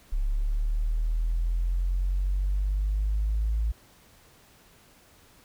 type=linear sweep; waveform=sine; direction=up; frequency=34.38 to 55 Hz; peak=-22 dBFS; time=0.12-3.72 s; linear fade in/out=10 ms; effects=tanh soft clip ceiling -19 dBFS + pink hiss -57 dBFS RMS until 5.44 s